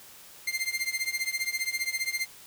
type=tone with tremolo; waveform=sawtooth; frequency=2099 Hz; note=C7; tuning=5 cents sharp; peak=-21 dBFS; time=0.47-2.26 s; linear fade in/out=5 ms; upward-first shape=triangle; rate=15 Hz; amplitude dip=95%; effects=white hiss -50 dBFS RMS until 2.46 s